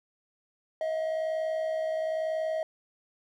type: tone pair together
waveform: triangle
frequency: 636 / 697 Hz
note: D#5 / F5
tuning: +38 / -4 cents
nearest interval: major second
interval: 158 cents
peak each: -26 / -37 dBFS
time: 0.81-2.63 s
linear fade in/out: 2 ms
effects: none